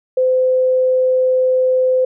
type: tone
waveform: sine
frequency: 513 Hz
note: C5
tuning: 34 cents flat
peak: -11 dBFS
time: 0.17-2.05 s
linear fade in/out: 5 ms
effects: none